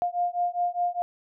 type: beating tone pair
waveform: sine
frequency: 703 / 707.9 Hz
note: F5 / F5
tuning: +11 / +23 cents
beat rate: 4.9 Hz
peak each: -27 dBFS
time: 0.02-1.02 s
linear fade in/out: 0 ms
effects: none